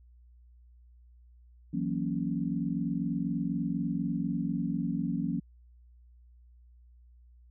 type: chord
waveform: sine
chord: F# dominant seventh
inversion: third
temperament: equal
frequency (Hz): 164.81 / 185 / 233.1 / 277.2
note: E3 / F#3 / A#3 / C#4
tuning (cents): 0 / 0 / 0 / 0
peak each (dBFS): -34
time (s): 1.73-5.4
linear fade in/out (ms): 10
effects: added 60 Hz sine -54 dBFS peak until 7.5 s